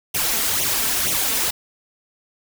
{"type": "noise with flanger", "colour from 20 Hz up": "white", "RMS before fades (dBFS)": -21, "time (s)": [0.14, 1.51], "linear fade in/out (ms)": 10, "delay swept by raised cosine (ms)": [0.31, 4.51], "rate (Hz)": 2.1, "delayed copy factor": 0.8, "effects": []}